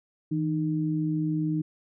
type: tone pair together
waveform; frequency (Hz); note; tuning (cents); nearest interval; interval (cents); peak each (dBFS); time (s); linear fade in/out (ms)
sine; 160.45 / 307.3; E3 / D#4; -46 / -21; major seventh; 1125; -27 / -27; 0.31-1.62; 10
effects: none